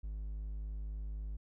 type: tone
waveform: triangle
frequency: 51.91 Hz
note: G#1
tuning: in tune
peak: -36 dBFS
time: 0.03-1.37 s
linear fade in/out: 10 ms
effects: none